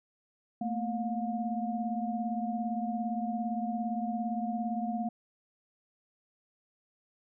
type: tone cluster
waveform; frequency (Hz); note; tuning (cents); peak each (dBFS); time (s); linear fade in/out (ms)
sine; 221.5 / 239 / 712; A3 / A#3 / F5; +12 / +43 / +33; -33 / -37 / -35; 0.61-5.09; 5
effects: none